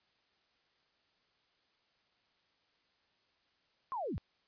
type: linear sweep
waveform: sine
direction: down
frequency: 1100 to 40.12 Hz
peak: -35 dBFS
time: 3.92-4.18 s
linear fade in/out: 0 ms
effects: white hiss -74 dBFS RMS until 4.47 s + resampled to 11025 Hz